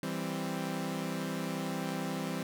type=chord; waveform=sawtooth; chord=C major; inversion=first; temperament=equal; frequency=164.81 / 196 / 261.6 Hz; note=E3 / G3 / C4; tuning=0 / 0 / 0 cents; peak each=-34 dBFS; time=0.03-2.43 s; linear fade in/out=2 ms; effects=none